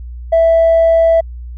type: tone with tanh clipping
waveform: triangle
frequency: 659.3 Hz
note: E5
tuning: in tune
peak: -7 dBFS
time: 0.32-1.21 s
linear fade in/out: 10 ms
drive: 5 dB
effects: added 60 Hz sine -25 dBFS peak until 1.57 s